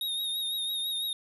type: tone with vibrato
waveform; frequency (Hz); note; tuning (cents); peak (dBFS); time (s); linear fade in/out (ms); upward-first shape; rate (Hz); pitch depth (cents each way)
square; 3729; A#7; 0; -30; 0.01-1.13; 2; triangle; 6; 48
effects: none